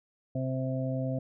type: harmonic tone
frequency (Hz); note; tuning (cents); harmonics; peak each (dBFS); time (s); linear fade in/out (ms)
130.81; C3; 0; 1 / 2 / 4 / 5; -31 / -34 / -37 / -38; 0.35-1.19; 5
effects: none